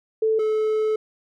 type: tone pair in turn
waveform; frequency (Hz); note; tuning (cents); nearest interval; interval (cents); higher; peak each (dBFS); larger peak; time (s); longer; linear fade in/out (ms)
sine / triangle; 440 / 433.2; A4 / A4; 0 / -27; unison; 27; first; -17; neither; 0.22-0.39 / 0.39-0.96; second; 5
effects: none